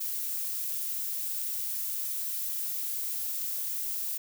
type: noise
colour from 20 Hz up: violet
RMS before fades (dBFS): -33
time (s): 0-4.18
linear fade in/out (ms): 10
effects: none